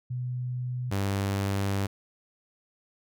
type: tone pair in turn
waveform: sine / sawtooth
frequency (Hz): 124.8 / 98.74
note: B2 / G2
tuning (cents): +19 / +13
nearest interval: major third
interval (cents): 406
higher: first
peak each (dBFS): -29 / -22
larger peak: second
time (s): 0.1-0.91 / 0.91-1.87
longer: second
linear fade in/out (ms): 10
effects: none